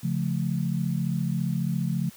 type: chord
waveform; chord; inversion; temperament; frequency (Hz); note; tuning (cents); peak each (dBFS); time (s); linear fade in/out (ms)
sine; Db augmented; none; just; 138.59 / 173.24 / 216.5; Db3 / F3 / A3; 0 / -14 / -28; -28 / -27 / -31; 0.03-2.1; 10
effects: white hiss -50 dBFS RMS until 2.16 s